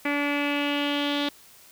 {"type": "tone with low-pass filter sweep", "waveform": "sawtooth", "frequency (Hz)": 288.1, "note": "D4", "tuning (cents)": -33, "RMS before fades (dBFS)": -26, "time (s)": [0.05, 1.29], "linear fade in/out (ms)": 5, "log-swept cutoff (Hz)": [2200, 3600], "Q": 4.9, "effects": ["white hiss -52 dBFS RMS until 1.71 s"]}